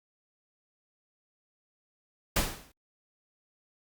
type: noise with exponential decay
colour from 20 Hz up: pink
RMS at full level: -23 dBFS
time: 2.36-2.72 s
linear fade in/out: 5 ms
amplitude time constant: 78 ms
effects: Opus 48 kbps